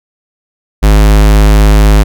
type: tone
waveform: square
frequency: 52 Hz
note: G#1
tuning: 3 cents sharp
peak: -3 dBFS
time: 0.82-2.04 s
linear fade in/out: 20 ms
effects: none

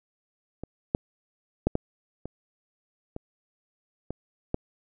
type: clicks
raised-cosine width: 2 ms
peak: -22 / -9 / -8 / -11 / -22 / -21 / -19 / -12 dBFS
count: 8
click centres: 0.636 / 0.949 / 1.67 / 1.754 / 2.256 / 3.164 / 4.106 / 4.544 s
effects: none

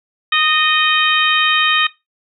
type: harmonic tone with a mistuned harmonic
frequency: 621 Hz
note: D#5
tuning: 3 cents flat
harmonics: 2 / 3 / 4 / 5 / 6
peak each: -18 / -18 / -18 / -18 / -18 dBFS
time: 0.32-1.87 s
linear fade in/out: 5 ms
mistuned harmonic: 3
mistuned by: -18 cents
effects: noise-tail reverb RT60 0.2 s tail -18 dB re dry

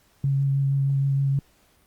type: tone with vibrato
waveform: sine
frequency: 137.8 Hz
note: C#3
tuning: 10 cents flat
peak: -19 dBFS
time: 0.24-1.39 s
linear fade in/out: 2 ms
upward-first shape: sine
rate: 6.4 Hz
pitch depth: 12 cents each way
effects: pink hiss -61 dBFS RMS until 1.86 s + Opus 48 kbps

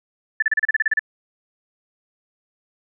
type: tone bursts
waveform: sine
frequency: 1754 Hz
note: A6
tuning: 6 cents flat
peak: -14 dBFS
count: 11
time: 0.4-0.994 s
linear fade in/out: 5 ms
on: 24 ms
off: 33 ms
effects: none

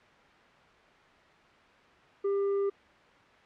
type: tone with tanh clipping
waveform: sine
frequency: 397.9 Hz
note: G4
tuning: 26 cents sharp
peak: -27 dBFS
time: 2.24-2.7 s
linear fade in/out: 10 ms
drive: 5 dB
effects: white hiss -57 dBFS RMS until 3.45 s + low-pass 2000 Hz 12 dB/octave

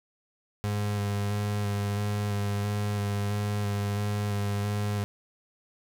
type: tone with vibrato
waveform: 35% pulse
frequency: 102.5 Hz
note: G#2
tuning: 22 cents flat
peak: -25 dBFS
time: 0.64-5.04 s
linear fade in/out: 0 ms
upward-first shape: square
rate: 1.5 Hz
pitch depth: 15 cents each way
effects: none

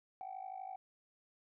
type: tone with amplitude modulation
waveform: sine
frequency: 761 Hz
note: F#5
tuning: 48 cents sharp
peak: -38 dBFS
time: 0.21-0.76 s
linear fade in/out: 0 ms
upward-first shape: sine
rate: 52.2 Hz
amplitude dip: 90%
effects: tanh soft clip ceiling -37 dBFS

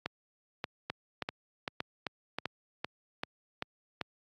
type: two click trains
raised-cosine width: 0.3 ms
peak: -17 / -17 dBFS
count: 5 / 9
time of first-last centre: 0.06-2.386 / 0.9-4.013 s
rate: 1.72 / 2.57 Hz
effects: high-pass 100 Hz 12 dB/octave + AAC 48 kbps

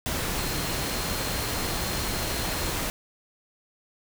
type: tone in noise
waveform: sine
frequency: 4200 Hz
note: C8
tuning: 6 cents sharp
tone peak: -39 dBFS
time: 0.38-2.72 s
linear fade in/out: 0 ms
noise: pink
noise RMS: -29 dBFS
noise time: 0.06-2.9 s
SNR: -13 dB
effects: none

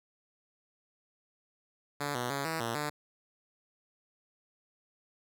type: tone with pitch steps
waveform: 5% pulse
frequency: 144.5 / 122.4 / 139.8 / 161.8 / 116.1 / 148.5 Hz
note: D3 / B2 / C#3 / E3 / A#2 / D3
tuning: -28 / -15 / +15 / -32 / -7 / +20 cents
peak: -21 dBFS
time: 2-2.9 s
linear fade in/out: 10 ms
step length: 150 ms
effects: none

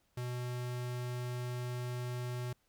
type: tone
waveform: square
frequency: 123.47 Hz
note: B2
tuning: in tune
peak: -37 dBFS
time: 0.17-2.53 s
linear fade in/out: 5 ms
effects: pink hiss -75 dBFS RMS until 2.68 s

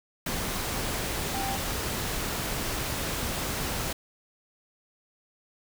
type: tone in noise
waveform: sine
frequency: 784 Hz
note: G5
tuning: in tune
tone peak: -32 dBFS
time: 1.34-1.56 s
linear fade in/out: 5 ms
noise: pink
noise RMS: -31 dBFS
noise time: 0.26-3.93 s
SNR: -4 dB
effects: none

